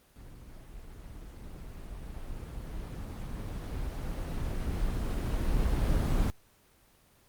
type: noise with level ramp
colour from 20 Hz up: brown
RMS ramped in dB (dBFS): -48 to -26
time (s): 0.16-6.3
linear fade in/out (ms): 0
effects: pink hiss -63 dBFS RMS until 7.28 s + Opus 24 kbps